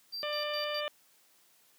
triangle tone with tremolo, 4699 Hz, D8, in tune, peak -35 dBFS, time 0.12-0.81 s, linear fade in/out 20 ms, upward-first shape square, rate 4.8 Hz, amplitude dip 75%
harmonic tone, 595 Hz, D5, 22 cents sharp, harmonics 1 / 2 / 3 / 4 / 5 / 6, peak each -35 / -40 / -42 / -43 / -40 / -44 dBFS, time 0.23-0.88 s, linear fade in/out 0 ms
effects white hiss -65 dBFS RMS until 1.78 s + high-pass 150 Hz 12 dB/octave

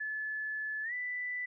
sine tone with pitch glide, 1727 to 1983.8 Hz, A6 to B6, -33 to +7 cents, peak -34 dBFS, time 0-1.46 s, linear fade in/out 10 ms, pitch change +240 cents, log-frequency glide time 0.83-0.93 s, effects none

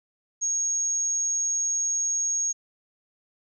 sine tone, 6570 Hz, G#8, 20 cents flat, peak -23 dBFS, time 0.41-2.53 s, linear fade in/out 20 ms, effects none

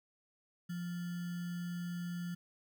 sine tone with sample-and-hold, 174.61 Hz, F3, in tune, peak -37 dBFS, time 0.69-2.35 s, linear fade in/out 10 ms, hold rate 1575 Hz, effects none

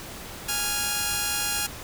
5% pulse tone pair together, 829 / 1397.9 Hz, G#5 / F6, -3 / +1 cents, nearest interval major sixth, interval 904 cents, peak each -16 dBFS, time 0.48-1.67 s, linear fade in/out 10 ms, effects pink hiss -39 dBFS RMS until 1.83 s

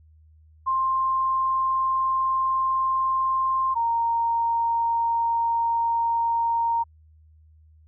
sine tone pair in turn, 1054 / 927.4 Hz, C6 / A#5, +12 / -9 cents, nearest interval major second, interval 221 cents, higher first, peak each -20 dBFS, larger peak neither, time 0.66-3.75 / 3.75-6.84 s, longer neither, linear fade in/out 20 ms, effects added 78 Hz sine -51 dBFS peak until 7.87 s

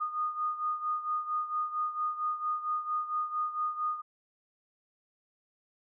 sine beating tone pair, 1229 / 1233.4 Hz, D#6 / D#6, -22 / -16 cents, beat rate 4.4 Hz, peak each -31 / -36 dBFS, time 0-4.02 s, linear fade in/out 20 ms, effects none

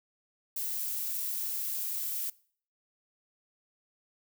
violet noise, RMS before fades -34 dBFS, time 0.56-2.3 s, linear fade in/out 5 ms, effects noise-tail reverb RT60 0.5 s tail -22 dB re dry

